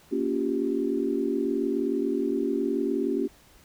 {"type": "chord", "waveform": "sine", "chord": "G half-diminished seventh", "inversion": "first", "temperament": "just", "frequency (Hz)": [235.2, 282.2, 352.8, 392], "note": ["Bb3", "Db4", "F4", "G4"], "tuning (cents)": [16, 31, 18, 0], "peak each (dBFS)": [-31, -28, -30, -29], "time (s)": [0.11, 3.28], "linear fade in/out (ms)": 20, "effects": ["pink hiss -56 dBFS RMS until 3.64 s"]}